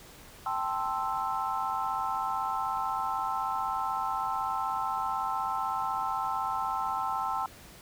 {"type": "chord", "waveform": "sine", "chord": "A minor seventh", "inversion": "third", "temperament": "equal", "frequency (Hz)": [784, 880, 1046.5, 1318.5], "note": ["G5", "A5", "C6", "E6"], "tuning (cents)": [0, 0, 0, 0], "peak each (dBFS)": -34, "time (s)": [0.46, 7.46], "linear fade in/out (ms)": 2, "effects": ["pink hiss -51 dBFS RMS until 7.81 s"]}